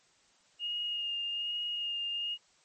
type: tone with vibrato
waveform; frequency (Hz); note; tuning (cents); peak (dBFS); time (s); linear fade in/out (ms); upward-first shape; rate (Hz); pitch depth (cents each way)
sine; 2845; F7; +31; -32; 0.59-2.38; 50; sine; 1.2; 19
effects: white hiss -66 dBFS RMS until 2.64 s + MP3 32 kbps